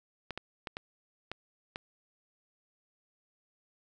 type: clicks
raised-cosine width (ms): 0.3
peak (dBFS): -21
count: 6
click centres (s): 0.307 / 0.376 / 0.672 / 0.769 / 1.316 / 1.759
effects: none